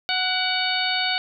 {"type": "harmonic tone with a mistuned harmonic", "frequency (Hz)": 740, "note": "F#5", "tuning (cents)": 0, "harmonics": [1, 2, 3, 4, 5, 6], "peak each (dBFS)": [-28, -28, -28, -28, -28, -28], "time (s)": [0.09, 1.18], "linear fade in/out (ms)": 0, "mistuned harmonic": 3, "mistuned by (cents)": 43, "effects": []}